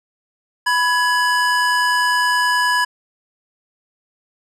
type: tone pair together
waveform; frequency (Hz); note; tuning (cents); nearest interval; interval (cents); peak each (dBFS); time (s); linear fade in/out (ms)
square; 990 / 1679.9; B5 / G#6; +4 / +19; major sixth; 915; -18; 0.66-2.85; 10
effects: low-pass 9000 Hz 12 dB/octave